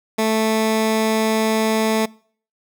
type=tone; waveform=15% pulse; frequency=220 Hz; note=A3; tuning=in tune; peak=-10 dBFS; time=0.18-2.06 s; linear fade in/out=10 ms; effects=noise-tail reverb RT60 0.5 s tail -24 dB re dry